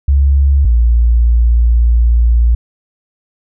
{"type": "tone pair in turn", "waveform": "sine", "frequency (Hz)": [69.3, 58.27], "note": ["C#2", "A#1"], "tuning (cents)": [0, 0], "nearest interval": "minor third", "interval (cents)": 300, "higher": "first", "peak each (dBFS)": -6, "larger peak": "neither", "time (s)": [[0.08, 0.65], [0.65, 2.55]], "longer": "second", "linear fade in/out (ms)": 5, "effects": []}